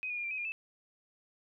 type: tone with pitch steps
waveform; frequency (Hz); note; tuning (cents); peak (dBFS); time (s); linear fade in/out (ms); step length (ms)
sine; 2514 / 2445 / 2414 / 2363 / 2534 / 2413 / 2625; D#7 / D#7 / D7 / D7 / D#7 / D7 / E7; +17 / -31 / +47 / +10 / +31 / +46 / -8; -34; 0.03-0.52; 0; 70
effects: none